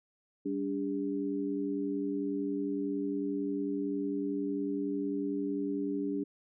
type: tone cluster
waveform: sine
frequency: 196.8 / 287.8 / 403.6 Hz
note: G3 / D4 / G#4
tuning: +7 / -35 / -49 cents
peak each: -39 / -32 / -37 dBFS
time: 0.45-6.24 s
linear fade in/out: 10 ms
effects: none